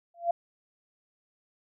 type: tone with exponential growth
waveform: sine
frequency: 686 Hz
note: F5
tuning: 31 cents flat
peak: -19 dBFS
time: 0.14-0.31 s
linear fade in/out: 5 ms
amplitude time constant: 35 ms
effects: none